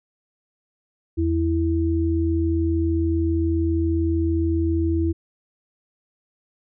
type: tone pair together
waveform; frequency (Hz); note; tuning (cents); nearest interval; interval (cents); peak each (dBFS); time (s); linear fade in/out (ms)
sine; 82.49 / 329.6; E2 / E4; +2 / 0; 2 octaves; 2398; -21 / -21; 1.17-5.13; 20
effects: none